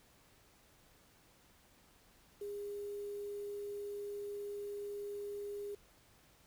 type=tone with quantisation; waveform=sine; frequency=408.1 Hz; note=G#4; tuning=30 cents flat; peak=-40 dBFS; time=2.41-5.75 s; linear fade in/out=5 ms; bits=10; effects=pink hiss -66 dBFS RMS until 6.46 s